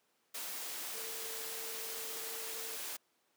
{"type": "tone in noise", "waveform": "sine", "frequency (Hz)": 450.7, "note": "A4", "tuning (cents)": 42, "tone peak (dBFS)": -50, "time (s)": [0.94, 2.77], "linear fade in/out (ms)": 10, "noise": "white", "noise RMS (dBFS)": -42, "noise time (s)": [0.34, 2.97], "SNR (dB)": -11, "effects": ["pink hiss -75 dBFS RMS until 3.36 s", "high-pass 300 Hz 12 dB/octave"]}